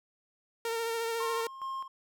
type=tone with vibrato; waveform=sawtooth; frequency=458.4 Hz; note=A#4; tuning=29 cents flat; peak=-27 dBFS; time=0.65-1.47 s; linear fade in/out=2 ms; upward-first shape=triangle; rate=14 Hz; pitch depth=30 cents each way
type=tone with tremolo; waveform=triangle; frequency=1067 Hz; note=C6; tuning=34 cents sharp; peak=-32 dBFS; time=1.2-1.88 s; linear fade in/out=5 ms; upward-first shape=square; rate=2.4 Hz; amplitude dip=65%
effects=none